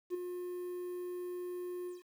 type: tone with ADSR envelope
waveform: triangle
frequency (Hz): 357.4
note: F4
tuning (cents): +40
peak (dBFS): -28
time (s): 0.1-2.03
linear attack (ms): 44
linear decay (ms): 9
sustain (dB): -8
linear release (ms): 160
effects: tanh soft clip ceiling -25 dBFS + 10-bit